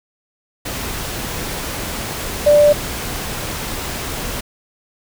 sine tone in noise, 589 Hz, D5, 5 cents sharp, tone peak -7 dBFS, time 2.46-2.73 s, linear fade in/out 10 ms, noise pink, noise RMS -25 dBFS, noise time 0.65-4.41 s, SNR +15 dB, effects none

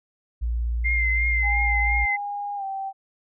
sine tone, 58.27 Hz, A#1, in tune, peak -22 dBFS, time 0.41-2.06 s, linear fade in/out 20 ms
sine tone with vibrato, 2093 Hz, C7, in tune, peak -21 dBFS, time 0.84-2.17 s, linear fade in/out 20 ms, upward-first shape triangle, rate 2.9 Hz, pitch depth 39 cents each way
sine tone with pitch glide, 815 to 777.7 Hz, G#5 to G5, -33 to -14 cents, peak -27 dBFS, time 1.42-2.93 s, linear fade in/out 50 ms, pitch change -81 cents, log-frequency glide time 2.56-2.64 s
effects none

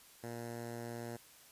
10% pulse tone with notch filter, 117.7 Hz, A#2, 17 cents sharp, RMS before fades -44 dBFS, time 0.23-1.17 s, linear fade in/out 10 ms, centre 3200 Hz, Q 0.94, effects white hiss -60 dBFS RMS until 1.51 s + resampled to 32000 Hz

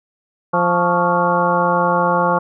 harmonic tone with a mistuned harmonic, 174.7 Hz, F3, 1 cent sharp, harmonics 1 / 2 / 3 / 4 / 5 / 6 / 7 / 8, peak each -22 / -26 / -19 / -24 / -19 / -19 / -28 / -24 dBFS, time 0.53-2.39 s, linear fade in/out 10 ms, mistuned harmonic 6, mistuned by +99 cents, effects none

